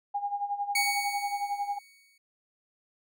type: tone with tremolo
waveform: sine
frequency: 812 Hz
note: G#5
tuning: 39 cents flat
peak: -26 dBFS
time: 0.14-1.79 s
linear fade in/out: 10 ms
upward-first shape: sine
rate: 11 Hz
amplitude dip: 75%
type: tone with exponential decay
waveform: sawtooth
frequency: 2234 Hz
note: C#7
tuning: 13 cents sharp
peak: -20 dBFS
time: 0.75-2.18 s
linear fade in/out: 5 ms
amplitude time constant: 310 ms
effects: none